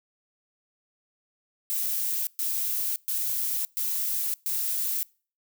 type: noise bursts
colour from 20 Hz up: violet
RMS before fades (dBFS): -28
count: 5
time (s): 1.7-5.03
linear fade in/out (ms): 0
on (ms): 570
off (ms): 120
effects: noise-tail reverb RT60 0.4 s tail -25 dB re dry